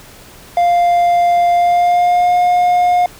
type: tone with pitch glide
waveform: triangle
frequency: 698.5 to 713.6 Hz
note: F5 to F5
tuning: 0 to +37 cents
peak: -7 dBFS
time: 0.57-3.06 s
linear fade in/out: 2 ms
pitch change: +37 cents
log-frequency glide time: 1.51-2.35 s
effects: pink hiss -39 dBFS RMS until 3.19 s